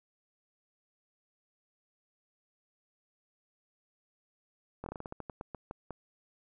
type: slowing click train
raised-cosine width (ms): 1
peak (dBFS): -26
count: 14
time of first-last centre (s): 4.84-5.907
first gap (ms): 22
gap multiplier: 1.2
effects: none